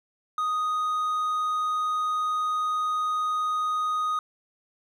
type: tone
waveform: triangle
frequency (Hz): 1244.5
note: D#6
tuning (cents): 0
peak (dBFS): -22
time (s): 0.38-4.19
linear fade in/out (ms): 2
effects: none